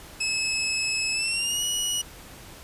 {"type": "tone with pitch glide", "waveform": "20% pulse", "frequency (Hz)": [2591, 2925], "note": ["E7", "F#7"], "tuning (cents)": [-30, -21], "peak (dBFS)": -19, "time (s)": [0.2, 2.02], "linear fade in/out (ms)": 10, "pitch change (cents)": 209, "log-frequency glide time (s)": [1.12, 1.63], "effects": ["pink hiss -45 dBFS RMS until 2.63 s", "resampled to 32000 Hz"]}